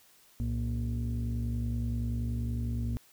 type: tone cluster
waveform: sine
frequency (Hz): 61.7 / 112.3 / 236.4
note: B1 / A2 / A#3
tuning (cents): -1 / +36 / +24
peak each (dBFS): -31 / -31 / -35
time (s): 0.4-2.97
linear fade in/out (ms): 0
effects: tanh soft clip ceiling -25 dBFS + white hiss -61 dBFS RMS until 3.12 s